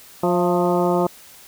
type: harmonic tone with a mistuned harmonic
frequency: 177.3 Hz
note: F3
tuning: 26 cents sharp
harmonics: 1 / 2 / 3 / 4 / 5 / 6 / 7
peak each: -22 / -20 / -23 / -24 / -26 / -30 / -30 dBFS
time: 0.23-1.07 s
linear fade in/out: 5 ms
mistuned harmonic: 4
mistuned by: -48 cents
effects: white hiss -45 dBFS RMS until 1.47 s